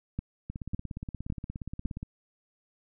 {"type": "two click trains", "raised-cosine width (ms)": 5, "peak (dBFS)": [-19, -24], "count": [4, 27], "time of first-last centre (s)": [[0.19, 1.857], [0.5, 2.029]], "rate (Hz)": [1.8, 17], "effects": []}